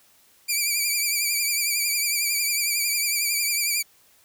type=tone with vibrato; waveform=10% pulse; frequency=2344 Hz; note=D7; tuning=4 cents flat; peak=-13 dBFS; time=0.48-3.83 s; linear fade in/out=20 ms; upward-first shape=triangle; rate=11 Hz; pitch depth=72 cents each way; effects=white hiss -58 dBFS RMS until 4.24 s